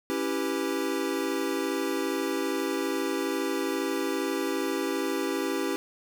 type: chord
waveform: square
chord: C# half-diminished seventh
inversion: none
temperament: equal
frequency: 277.2 / 329.6 / 392 / 493.9 Hz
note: C#4 / E4 / G4 / B4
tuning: 0 / 0 / 0 / 0 cents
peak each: -33 / -33 / -32 / -36 dBFS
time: 0.1-5.76 s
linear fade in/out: 0 ms
effects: none